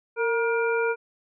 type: harmonic tone with a mistuned harmonic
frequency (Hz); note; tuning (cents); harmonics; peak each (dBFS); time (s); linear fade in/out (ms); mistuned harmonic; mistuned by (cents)
474.3; A#4; +30; 1 / 2 / 3 / 5; -23 / -31 / -28 / -33; 0.16-0.96; 50; 1; -56
effects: none